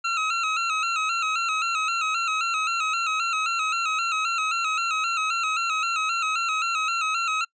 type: tone with vibrato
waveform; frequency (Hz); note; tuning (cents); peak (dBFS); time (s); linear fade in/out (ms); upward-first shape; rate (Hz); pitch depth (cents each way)
25% pulse; 1318.5; E6; 0; -19; 0.04-7.45; 10; square; 3.8; 58
effects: noise-tail reverb RT60 0.1 s tail -25 dB re dry + resampled to 16000 Hz